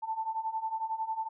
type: beating tone pair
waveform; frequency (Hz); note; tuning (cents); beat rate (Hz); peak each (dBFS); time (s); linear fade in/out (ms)
sine; 880 / 891; A5 / A5; 0 / +22; 11; -36 / -33; 0.02-1.29; 20
effects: none